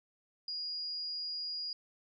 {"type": "tone", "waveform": "sine", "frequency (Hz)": 4868, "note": "D#8", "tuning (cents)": -39, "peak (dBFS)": -36, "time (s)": [0.48, 1.73], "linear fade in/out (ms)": 2, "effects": []}